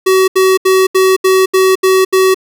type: tone bursts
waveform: square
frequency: 377.8 Hz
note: F#4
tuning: 36 cents sharp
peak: -7 dBFS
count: 8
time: 0.06-2.345 s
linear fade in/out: 10 ms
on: 220 ms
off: 75 ms
effects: none